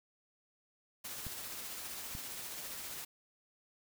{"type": "noise with tremolo", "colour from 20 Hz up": "white", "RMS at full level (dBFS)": -43, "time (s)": [1.04, 3.05], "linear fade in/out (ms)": 10, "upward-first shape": "sine", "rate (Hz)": 15, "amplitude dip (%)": 25}
{"type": "clicks", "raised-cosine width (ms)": 5, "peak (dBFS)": -32, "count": 2, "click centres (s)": [1.267, 2.151]}
{"effects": []}